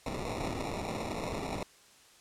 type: noise with sample-and-hold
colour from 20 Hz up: blue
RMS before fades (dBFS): -36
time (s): 0.06-1.63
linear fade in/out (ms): 2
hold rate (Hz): 1575
effects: white hiss -59 dBFS RMS until 2.2 s + low-pass 9000 Hz 12 dB/octave